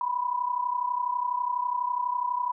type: tone pair together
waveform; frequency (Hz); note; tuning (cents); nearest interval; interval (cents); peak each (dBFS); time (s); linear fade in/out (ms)
sine; 976.9 / 1009; B5 / B5; -19 / +37; minor second; 56; -27 / -30; 0.01-2.52; 2
effects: none